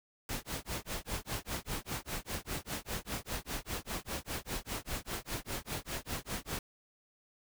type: noise with tremolo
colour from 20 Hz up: pink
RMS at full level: -36 dBFS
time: 0.29-6.59 s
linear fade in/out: 2 ms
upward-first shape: sine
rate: 5 Hz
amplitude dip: 100%
effects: none